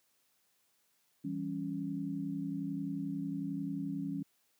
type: chord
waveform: sine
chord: C# diminished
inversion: first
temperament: equal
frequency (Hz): 164.81 / 196 / 277.2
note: E3 / G3 / C#4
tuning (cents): 0 / 0 / 0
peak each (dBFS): -40 / -40 / -37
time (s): 1.24-4.23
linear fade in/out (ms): 10
effects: white hiss -74 dBFS RMS until 4.59 s + high-pass 100 Hz 12 dB/octave